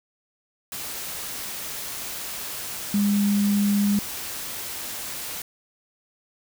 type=tone in noise; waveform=sine; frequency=203.6 Hz; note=G#3; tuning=34 cents flat; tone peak=-18 dBFS; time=2.94-3.99 s; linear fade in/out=2 ms; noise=white; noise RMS=-33 dBFS; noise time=0.72-5.42 s; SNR=+12 dB; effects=none